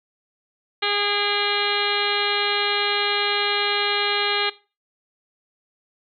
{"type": "harmonic tone with a mistuned harmonic", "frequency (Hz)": 410, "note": "G#4", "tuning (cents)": -22, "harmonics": [1, 2, 3, 4, 5, 6, 7, 8, 9, 10], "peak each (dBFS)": [-29, -29, -29, -29, -29, -29, -29, -29, -29, -29], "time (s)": [0.82, 4.5], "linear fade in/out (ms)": 10, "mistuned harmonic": 6, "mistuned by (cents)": -59, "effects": ["noise-tail reverb RT60 0.3 s tail -18 dB re dry"]}